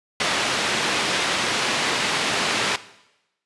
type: band-pass noise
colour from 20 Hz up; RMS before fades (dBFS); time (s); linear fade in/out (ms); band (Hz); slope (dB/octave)
white; -23; 0.2-2.76; 2; 140 to 3600; 12
effects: noise-tail reverb RT60 0.9 s tail -17 dB re dry + resampled to 24000 Hz